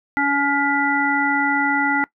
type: harmonic tone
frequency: 282.7 Hz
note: C#4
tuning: 34 cents sharp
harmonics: 1 / 3 / 5 / 7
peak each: -22 / -22 / -22 / -22 dBFS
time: 0.17-2.04 s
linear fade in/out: 0 ms
effects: noise-tail reverb RT60 0.1 s tail -21 dB re dry